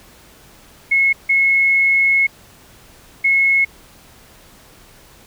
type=tone bursts at uneven times; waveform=sine; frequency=2179 Hz; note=C#7; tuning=30 cents flat; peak=-11 dBFS; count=3; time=0.91-1.13 / 1.29-2.27 / 3.24-3.65 s; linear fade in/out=10 ms; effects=pink hiss -46 dBFS RMS until 5.26 s